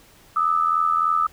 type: tone pair together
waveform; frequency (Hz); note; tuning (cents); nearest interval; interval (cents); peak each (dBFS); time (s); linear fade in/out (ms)
sine; 1212.7 / 1296; D#6 / E6; -45 / -30; minor second; 115; -20; 0.36-1.27; 5
effects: pink hiss -52 dBFS RMS until 1.32 s